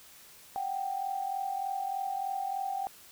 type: tone pair together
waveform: sine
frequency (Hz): 740.7 / 784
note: F#5 / G5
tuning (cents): +2 / 0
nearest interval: minor second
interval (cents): 98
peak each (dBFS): -37 / -32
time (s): 0.56-2.87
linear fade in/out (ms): 0
effects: white hiss -54 dBFS RMS until 3.11 s